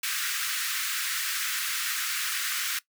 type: high-pass noise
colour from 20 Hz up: pink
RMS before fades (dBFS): -30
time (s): 0.03-2.79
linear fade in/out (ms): 5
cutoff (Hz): 1300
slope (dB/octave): 48
effects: noise-tail reverb RT60 0.1 s tail -18 dB re dry